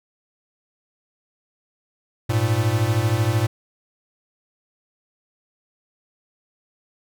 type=beating tone pair; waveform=square; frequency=103.6 / 116.6 Hz; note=G#2 / A#2; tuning=-4 / +1 cents; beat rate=13 Hz; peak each=-22 / -21 dBFS; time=2.29-3.47 s; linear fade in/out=10 ms; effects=none